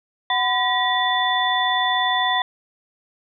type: tone cluster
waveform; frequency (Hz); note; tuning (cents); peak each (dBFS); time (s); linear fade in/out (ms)
sine; 744 / 1007 / 1920 / 3500; F#5 / B5 / B6 / A7; +9 / +33 / -49 / -10; -23; 0.3-2.42; 2
effects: none